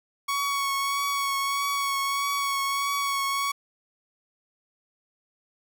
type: tone with vibrato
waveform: sawtooth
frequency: 1115 Hz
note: C#6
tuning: 10 cents sharp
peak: -21 dBFS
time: 0.28-3.52 s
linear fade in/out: 10 ms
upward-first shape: triangle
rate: 1.6 Hz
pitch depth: 23 cents each way
effects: none